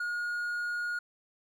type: tone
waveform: triangle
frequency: 1436 Hz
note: F6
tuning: 48 cents sharp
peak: -29 dBFS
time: 0-0.99 s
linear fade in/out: 5 ms
effects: none